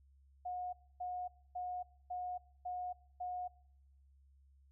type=tone bursts; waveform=sine; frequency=723 Hz; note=F#5; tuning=40 cents flat; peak=-38 dBFS; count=6; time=0.45-3.48 s; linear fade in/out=10 ms; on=280 ms; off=270 ms; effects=noise-tail reverb RT60 0.8 s tail -23 dB re dry + added 68 Hz sine -63 dBFS peak until 4.71 s